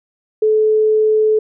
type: tone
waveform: sine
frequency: 432.3 Hz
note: A4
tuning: 31 cents flat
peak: -10 dBFS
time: 0.42-1.39 s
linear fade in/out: 5 ms
effects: none